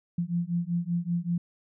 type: beating tone pair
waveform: sine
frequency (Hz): 170 / 175.2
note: F3 / F3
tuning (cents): -46 / +6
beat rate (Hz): 5.2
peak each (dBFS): -29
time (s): 0.18-1.38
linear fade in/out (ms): 5
effects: none